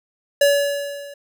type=tone with level ramp; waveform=square; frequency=569 Hz; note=C#5; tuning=45 cents sharp; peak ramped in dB=-11 to -36 dBFS; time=0.41-1.14 s; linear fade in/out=5 ms; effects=none